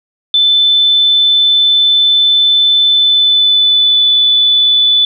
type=tone with pitch glide; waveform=sine; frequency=3520 to 3482 Hz; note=A7 to A7; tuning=0 to -19 cents; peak=-6 dBFS; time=0.34-5.05 s; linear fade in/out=2 ms; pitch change=-19 cents; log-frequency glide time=2.86-4.09 s; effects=none